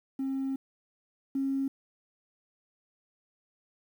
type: tone pair in turn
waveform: triangle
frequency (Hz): 268.8 / 271.3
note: C4 / C#4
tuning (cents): +47 / -37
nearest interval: unison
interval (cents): 16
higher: second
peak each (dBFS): -26 / -23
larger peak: second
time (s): 0.19-0.56 / 1.35-1.68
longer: first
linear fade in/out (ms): 5
effects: tanh soft clip ceiling -25 dBFS + 10-bit